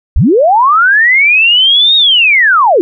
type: linear two-way sweep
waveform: sine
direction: up then down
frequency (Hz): 33.8 to 3776 to 315.8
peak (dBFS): -4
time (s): 0.16-2.81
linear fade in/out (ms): 0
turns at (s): 1.96
effects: none